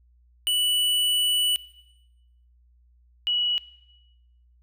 square / sine tone pair in turn, 2960 / 2931 Hz, F#7 / F#7, 0 / -17 cents, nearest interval unison, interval 17 cents, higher first, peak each -21 dBFS, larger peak neither, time 0.47-1.56 / 3.27-3.58 s, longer first, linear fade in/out 0 ms, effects noise-tail reverb RT60 1.0 s tail -19 dB re dry + added 60 Hz sine -56 dBFS peak until 4.62 s

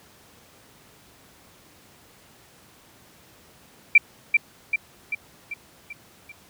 sine tone with echo, 2349 Hz, D7, in tune, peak -8 dBFS, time 3.95-3.98 s, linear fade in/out 5 ms, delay 390 ms, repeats 6, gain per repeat -5 dB, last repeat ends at 6.32 s, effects pink hiss -53 dBFS RMS until 6.49 s + high-pass 80 Hz 12 dB/octave

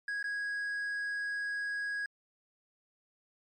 triangle tone with dropouts, 1654 Hz, G#6, 8 cents flat, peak -31 dBFS, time 0.08-2.06 s, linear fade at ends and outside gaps 2 ms, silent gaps 0.228-0.241 s, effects MP3 48 kbps

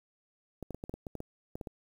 clicks, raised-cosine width 2 ms, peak -26 dBFS, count 12, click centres 0.627 / 0.707 / 0.746 / 0.839 / 0.895 / 0.94 / 1.068 / 1.153 / 1.204 / 1.555 / 1.612 / 1.672 s, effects 9-bit

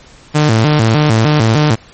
sawtooth tone with vibrato, 129.8 Hz, C3, 13 cents flat, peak -4 dBFS, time 0.34-1.76 s, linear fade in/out 20 ms, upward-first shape square, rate 3.3 Hz, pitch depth 260 cents each way, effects pink hiss -41 dBFS RMS until 1.93 s + MP3 32 kbps

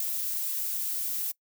violet noise with ADSR envelope, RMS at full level -27 dBFS, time 0-1.32 s, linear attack 4 ms, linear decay 8 ms, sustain -4 dB, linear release 12 ms, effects noise-tail reverb RT60 0.1 s tail -22 dB re dry

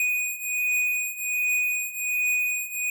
square beating tone pair, 2479 / 2480.3 Hz, D#7 / D#7, -7 / -6 cents, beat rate 1.3 Hz, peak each -29 / -26 dBFS, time 0-2.9 s, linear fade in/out 2 ms, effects none

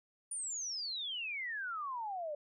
sine exponential sweep, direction down, 9610 to 574 Hz, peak -37 dBFS, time 0.31-2.35 s, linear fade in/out 5 ms, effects none

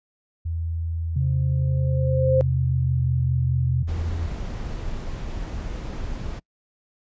sine tone, 82.6 Hz, E2, 4 cents sharp, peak -24 dBFS, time 0.45-4.27 s, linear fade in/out 10 ms
sine tone with pitch glide, 134.1 to 127.16 Hz, C3 to C3, +43 to -49 cents, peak -20 dBFS, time 1.16-3.83 s, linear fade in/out 5 ms, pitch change -92 cents, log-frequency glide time 1.64-3.13 s
sine tone with exponential growth, 523.3 Hz, C5, in tune, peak -15 dBFS, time 1.21-2.41 s, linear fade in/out 0 ms, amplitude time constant 260 ms
brown noise, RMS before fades -30 dBFS, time 3.87-6.4 s, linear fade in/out 20 ms
effects noise-tail reverb RT60 0.1 s tail -26 dB re dry + resampled to 16000 Hz

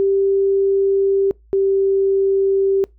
sine tone pair in turn, 392 / 390 Hz, G4 / G4, 0 / -9 cents, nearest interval unison, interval 9 cents, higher first, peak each -13 dBFS, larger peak neither, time 0-1.31 / 1.53-2.84 s, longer neither, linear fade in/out 0 ms, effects noise-tail reverb RT60 0.2 s tail -25 dB re dry + added 55 Hz sine -47 dBFS peak until 2.98 s

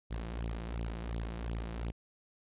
sawtooth tone with flanger, 56.9 Hz, A#1, 41 cents flat, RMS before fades -38 dBFS, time 0.1-1.92 s, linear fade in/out 20 ms, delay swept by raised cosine 0.26 to 5.96 ms, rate 2.8 Hz, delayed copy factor +0.75, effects resampled to 8000 Hz

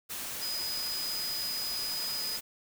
sine tone in noise, 4978 Hz, D#8, in tune, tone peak -33 dBFS, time 0.41-2.38 s, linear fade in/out 20 ms, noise white, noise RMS -38 dBFS, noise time 0.09-2.41 s, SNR +2 dB, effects none

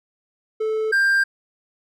triangle tone pair in turn, 436.8 / 1590.2 Hz, A4 / G6, -13 / +24 cents, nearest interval octave + minor seventh, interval 2237 cents, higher second, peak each -18 / -13 dBFS, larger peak second, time 0.6-0.92 / 0.92-1.24 s, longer neither, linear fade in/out 10 ms, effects none

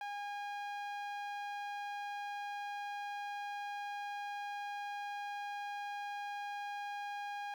sawtooth tone with low-pass filter, 816 Hz, G#5, 31 cents flat, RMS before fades -42 dBFS, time 0.01-7.54 s, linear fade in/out 2 ms, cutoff 3000 Hz, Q 0.59, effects 11-bit

